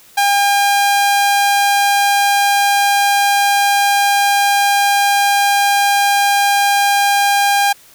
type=tone; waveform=sawtooth; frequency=805 Hz; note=G5; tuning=46 cents sharp; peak=-7 dBFS; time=0.17-7.73 s; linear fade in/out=10 ms; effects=white hiss -45 dBFS RMS until 7.94 s